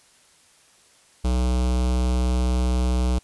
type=tone with notch filter; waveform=square; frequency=62.1 Hz; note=B1; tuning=10 cents sharp; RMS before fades=-21 dBFS; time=1.24-3.19 s; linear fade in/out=10 ms; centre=1800 Hz; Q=1.3; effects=white hiss -56 dBFS RMS until 3.23 s + resampled to 24000 Hz